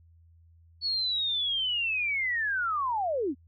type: linear sweep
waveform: sine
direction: down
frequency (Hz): 4435 to 233.1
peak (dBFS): -26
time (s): 0.81-3.35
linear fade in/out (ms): 50
effects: added 83 Hz sine -55 dBFS peak until 3.47 s